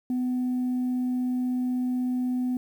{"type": "tone", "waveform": "sine", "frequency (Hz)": 250.9, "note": "B3", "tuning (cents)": 28, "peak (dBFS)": -22, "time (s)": [0.1, 2.57], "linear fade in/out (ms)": 2, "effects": ["tanh soft clip ceiling -22 dBFS", "9-bit"]}